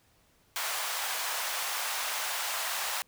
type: high-pass noise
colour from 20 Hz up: pink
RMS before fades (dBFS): -33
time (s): 0.56-3.02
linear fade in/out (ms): 0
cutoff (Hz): 730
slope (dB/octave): 24
effects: pink hiss -66 dBFS RMS until 3.07 s

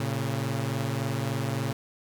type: tone pair together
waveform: sawtooth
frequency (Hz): 113.28 / 136.8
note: A#2 / C#3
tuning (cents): -49 / -23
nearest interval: minor third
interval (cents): 326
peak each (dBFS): -26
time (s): 0-1.73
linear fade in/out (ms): 5
effects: none

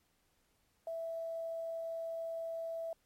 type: tone with quantisation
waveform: sine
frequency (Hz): 659.3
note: E5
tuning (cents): 0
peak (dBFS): -37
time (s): 0.87-2.93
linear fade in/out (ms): 2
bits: 11
effects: pink hiss -75 dBFS RMS until 3.05 s + MP3 64 kbps

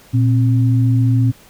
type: tone pair together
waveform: sine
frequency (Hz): 117.3 / 265.9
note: A#2 / C4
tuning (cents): +11 / +28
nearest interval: octave + major second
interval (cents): 1417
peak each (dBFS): -11 / -19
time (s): 0.13-1.32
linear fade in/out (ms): 20
effects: pink hiss -46 dBFS RMS until 1.49 s

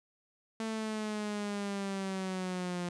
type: linear sweep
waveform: sawtooth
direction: down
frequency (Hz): 223.4 to 175.1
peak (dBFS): -30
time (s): 0.6-2.89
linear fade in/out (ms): 2
effects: resampled to 22050 Hz + 12-bit

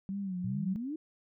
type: tone with vibrato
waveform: sine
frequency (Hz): 189.5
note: F#3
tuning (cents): +42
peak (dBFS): -33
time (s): 0.09-0.76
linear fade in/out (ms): 0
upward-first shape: sine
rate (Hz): 2.5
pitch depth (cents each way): 98
type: exponential sweep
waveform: sine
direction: up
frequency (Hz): 110 to 324.2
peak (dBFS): -34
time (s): 0.44-0.96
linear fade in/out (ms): 5
effects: none

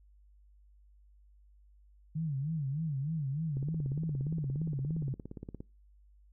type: tone with vibrato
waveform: sine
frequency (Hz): 147.6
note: D3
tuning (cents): +9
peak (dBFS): -31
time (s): 2.15-5.14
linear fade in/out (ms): 10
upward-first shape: sine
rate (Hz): 3.3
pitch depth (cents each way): 180
type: click train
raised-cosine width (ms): 3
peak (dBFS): -29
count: 36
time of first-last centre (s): 3.57-5.605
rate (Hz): 17.2
effects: noise-tail reverb RT60 0.3 s tail -25 dB re dry + added 50 Hz sine -58 dBFS peak until 6.32 s

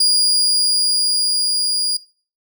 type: tone with level ramp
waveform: 35% pulse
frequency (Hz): 4853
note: D#8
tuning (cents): -44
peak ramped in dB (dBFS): -10 to -15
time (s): 0-1.97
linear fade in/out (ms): 5
effects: noise-tail reverb RT60 0.4 s tail -21 dB re dry

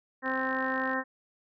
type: harmonic tone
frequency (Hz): 261.6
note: C4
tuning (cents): 0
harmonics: 1 / 2 / 3 / 4 / 5 / 6 / 7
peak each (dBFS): -34 / -35 / -38 / -35 / -40 / -36 / -33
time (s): 0.22-1.04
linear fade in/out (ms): 50
type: click train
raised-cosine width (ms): 0.3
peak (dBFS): -32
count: 36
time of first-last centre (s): 0.26-0.933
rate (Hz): 52
effects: none

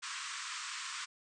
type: band-pass noise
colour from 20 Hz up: pink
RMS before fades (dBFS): -42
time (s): 0.02-1.06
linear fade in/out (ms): 20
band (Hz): 1000 to 8600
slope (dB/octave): 96
effects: none

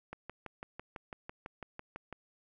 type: click train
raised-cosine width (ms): 0.5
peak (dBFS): -27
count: 13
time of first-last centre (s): 0.13-2.127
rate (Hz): 6.01
effects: none

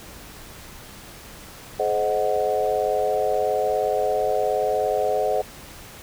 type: chord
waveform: sine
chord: Ab dominant seventh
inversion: none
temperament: equal with one note detuned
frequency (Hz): 426.2 / 523.3 / 622.3 / 740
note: Ab4 / C5 / Eb5 / Gb5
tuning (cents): +45 / 0 / 0 / 0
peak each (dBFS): -25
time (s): 1.79-5.42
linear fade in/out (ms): 10
effects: pink hiss -42 dBFS RMS until 6.02 s

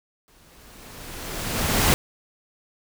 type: noise with exponential growth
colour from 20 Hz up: pink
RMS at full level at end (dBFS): -17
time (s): 0.28-1.94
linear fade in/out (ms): 0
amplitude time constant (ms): 360
effects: none

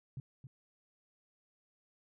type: tone with echo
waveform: sine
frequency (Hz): 131.2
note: C3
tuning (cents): +5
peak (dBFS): -39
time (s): 0.17-0.2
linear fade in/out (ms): 2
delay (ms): 270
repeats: 1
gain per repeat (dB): -8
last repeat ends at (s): 0.47
effects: none

